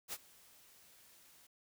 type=noise with ADSR envelope; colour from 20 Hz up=white; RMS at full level=-41 dBFS; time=0.08-1.47 s; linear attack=48 ms; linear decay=44 ms; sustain=-22 dB; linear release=7 ms; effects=none